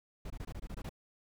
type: noise bursts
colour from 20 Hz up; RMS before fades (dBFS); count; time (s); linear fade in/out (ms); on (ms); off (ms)
brown; -41; 9; 0.25-0.894; 5; 52; 22
effects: none